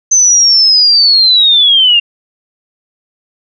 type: linear sweep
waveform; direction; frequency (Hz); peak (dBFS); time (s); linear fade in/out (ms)
sine; down; 6200 to 2765; -4; 0.11-2; 10
effects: none